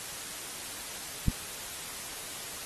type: click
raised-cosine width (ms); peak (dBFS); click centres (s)
5; -13; 1.283
effects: white hiss -40 dBFS RMS until 2.65 s + AAC 32 kbps